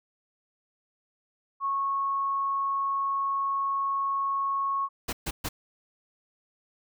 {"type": "tone", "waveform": "sine", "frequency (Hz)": 1100, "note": "C#6", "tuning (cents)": -14, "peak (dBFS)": -25, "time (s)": [1.6, 4.89], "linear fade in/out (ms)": 50}
{"type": "noise bursts", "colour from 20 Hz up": "pink", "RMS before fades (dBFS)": -31, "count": 3, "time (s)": [5.08, 5.49], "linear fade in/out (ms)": 10, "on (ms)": 50, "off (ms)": 130}
{"effects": []}